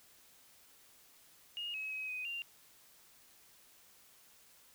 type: tone with pitch steps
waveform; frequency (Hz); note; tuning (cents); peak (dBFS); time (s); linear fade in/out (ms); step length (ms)
sine; 2854 / 2562 / 2542 / 2504 / 2782; F7 / E7 / D#7 / D#7 / F7; +37 / -50 / +36 / +10 / -7; -38; 1.57-2.42; 0; 170
effects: white hiss -63 dBFS RMS until 4.74 s